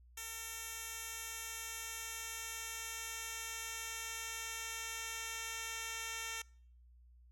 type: tone with band-pass filter sweep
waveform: 10% pulse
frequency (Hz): 452.7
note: A4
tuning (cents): +49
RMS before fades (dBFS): -44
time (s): 0.17-6.42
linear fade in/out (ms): 5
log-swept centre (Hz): 9500 to 5500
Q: 0.73
effects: noise-tail reverb RT60 0.6 s tail -26 dB re dry + added 60 Hz sine -59 dBFS peak until 7.31 s